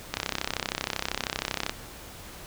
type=click train; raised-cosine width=0.2 ms; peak=-9 dBFS; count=52; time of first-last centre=0.14-1.695 s; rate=32.8 Hz; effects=pink hiss -44 dBFS RMS until 2.46 s